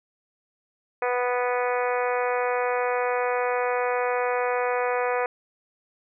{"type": "harmonic tone", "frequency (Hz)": 246.8, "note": "B3", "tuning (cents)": -1, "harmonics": [2, 3, 4, 5, 6, 7, 8, 9, 10], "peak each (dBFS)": [-25, -29, -31, -33, -35, -36, -37, -38, -39], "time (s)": [1.02, 5.26], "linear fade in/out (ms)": 2, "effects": []}